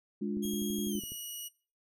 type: chord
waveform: sine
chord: D diminished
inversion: second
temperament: equal with one note detuned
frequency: 207.7 / 293.7 / 353.1 Hz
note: Ab3 / D4 / F4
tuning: 0 / 0 / +19 cents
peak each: -33 / -38 / -38 dBFS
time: 0.21-1 s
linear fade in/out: 10 ms
type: click train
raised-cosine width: 3 ms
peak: -34 dBFS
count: 10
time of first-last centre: 0.37-1.12 s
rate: 12 Hz
type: tone with pitch glide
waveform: 10% pulse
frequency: 3266 to 2910 Hz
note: G#7 to F#7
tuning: -30 to -29 cents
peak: -32 dBFS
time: 0.42-1.49 s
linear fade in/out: 20 ms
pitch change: -199 cents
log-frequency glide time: 0.88-1.02 s
effects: noise-tail reverb RT60 0.4 s tail -22 dB re dry